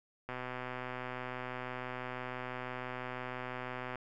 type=click train; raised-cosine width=0.5 ms; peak=-25 dBFS; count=463; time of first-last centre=0.29-3.957 s; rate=126 Hz; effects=none